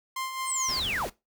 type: tone with tremolo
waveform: sawtooth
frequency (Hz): 1049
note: C6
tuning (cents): +4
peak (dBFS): -26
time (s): 0.16-0.8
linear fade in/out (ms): 5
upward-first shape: sine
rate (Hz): 4.7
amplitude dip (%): 50
type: linear sweep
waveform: sine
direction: down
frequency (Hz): 8870 to 66.1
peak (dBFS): -27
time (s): 0.45-1.09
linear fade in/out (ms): 50
type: noise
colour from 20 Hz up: pink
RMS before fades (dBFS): -38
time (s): 0.68-1.1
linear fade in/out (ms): 10
effects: noise-tail reverb RT60 0.2 s tail -18 dB re dry